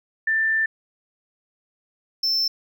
sine / triangle tone pair in turn, 1778 / 5328 Hz, A6 / E8, +18 / +18 cents, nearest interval octave + perfect fifth, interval 1900 cents, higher second, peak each -18 dBFS, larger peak neither, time 0.27-0.66 / 2.23-2.48 s, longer first, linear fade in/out 5 ms, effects none

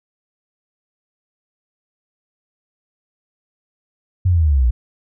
sine linear sweep, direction down, 94.6 to 56.4 Hz, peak -11 dBFS, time 4.25-4.71 s, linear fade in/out 10 ms, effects none

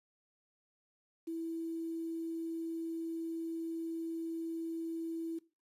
sine tone with quantisation, 329.2 Hz, E4, 2 cents flat, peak -36 dBFS, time 1.27-5.39 s, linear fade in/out 10 ms, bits 10, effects noise-tail reverb RT60 0.3 s tail -19 dB re dry + resampled to 32000 Hz

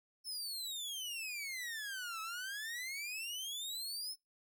sawtooth exponential two-way sweep, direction down then up, 5330 to 1288 to 5330 Hz, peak -37 dBFS, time 0.24-4.16 s, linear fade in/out 50 ms, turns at 2.21 s, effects noise-tail reverb RT60 0.2 s tail -26 dB re dry

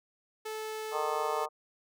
sawtooth tone, 435.2 Hz, A4, 19 cents flat, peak -32 dBFS, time 0.45-1.46 s, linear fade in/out 10 ms
harmonic tone, 153 Hz, D#3, 29 cents flat, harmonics 3 / 4 / 5 / 6 / 7 / 8, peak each -37 / -37 / -37 / -37 / -37 / -37 dBFS, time 0.91-1.49 s, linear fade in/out 50 ms
effects none

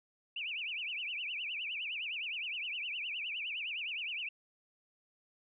sine tone with vibrato, 2631 Hz, E7, 4 cents flat, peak -36 dBFS, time 0.36-4.29 s, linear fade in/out 5 ms, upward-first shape triangle, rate 9.7 Hz, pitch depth 270 cents each way, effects none

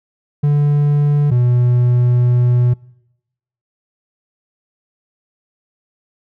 triangle tone pair in turn, 145.8 / 122.6 Hz, D3 / B2, -12 / -12 cents, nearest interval minor third, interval 300 cents, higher first, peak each -8 dBFS, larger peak neither, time 0.43-1.31 / 1.31-2.74 s, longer second, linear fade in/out 10 ms, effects noise-tail reverb RT60 0.9 s tail -24 dB re dry

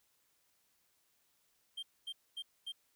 triangle tone bursts, 3172 Hz, G7, 20 cents sharp, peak -38 dBFS, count 4, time 1.77-2.722 s, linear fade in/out 10 ms, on 58 ms, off 240 ms, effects white hiss -75 dBFS RMS until 2.95 s

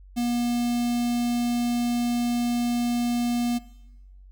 square tone with notch filter, 240 Hz, B3, 49 cents flat, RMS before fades -25 dBFS, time 0.16-3.59 s, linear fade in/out 20 ms, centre 1400 Hz, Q 0.79, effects noise-tail reverb RT60 1.0 s tail -19 dB re dry + added 47 Hz sine -45 dBFS peak until 4.31 s

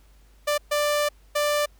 sawtooth tone bursts at uneven times, 590 Hz, D5, 8 cents sharp, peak -17 dBFS, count 3, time 0.47-0.58 / 0.71-1.09 / 1.35-1.66 s, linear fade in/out 10 ms, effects added 50 Hz sine -52 dBFS peak until 1.79 s + pink hiss -62 dBFS RMS until 1.79 s

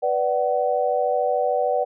sine chord, B minor, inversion none, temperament equal with one note detuned, 493.9 / 587.3 / 752.5 Hz, B4 / D5 / F#5, 0 / 0 / +29 cents, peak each -23 dBFS, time 0.02-1.85 s, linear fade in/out 20 ms, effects none

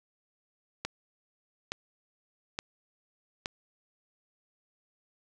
click train, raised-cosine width 0.2 ms, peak -15 dBFS, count 4, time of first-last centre 0.85-3.459 s, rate 1.15 Hz, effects none

